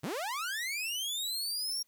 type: linear sweep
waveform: sawtooth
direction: up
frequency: 110 to 5630 Hz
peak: -30 dBFS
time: 0.03-1.83 s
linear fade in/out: 10 ms
effects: white hiss -72 dBFS RMS until 1.87 s